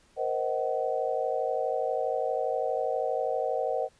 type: chord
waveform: sine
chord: C half-diminished seventh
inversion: third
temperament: just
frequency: 470.9 / 523.3 / 627.9 / 753.5 Hz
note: Bb4 / C5 / Eb5 / Gb5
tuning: +18 / 0 / +16 / +31 cents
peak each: -32 / -31 / -32 / -32 dBFS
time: 0.16-3.89 s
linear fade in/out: 50 ms
effects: pink hiss -63 dBFS RMS until 3.99 s + resampled to 22050 Hz